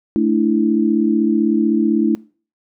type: chord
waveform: sine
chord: A suspended fourth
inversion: none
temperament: equal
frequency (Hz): 220 / 293.7 / 329.6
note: A3 / D4 / E4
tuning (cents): 0 / 0 / 0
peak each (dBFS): -17 / -18 / -17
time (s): 0.16-2.15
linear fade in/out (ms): 0
effects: noise-tail reverb RT60 0.4 s tail -23 dB re dry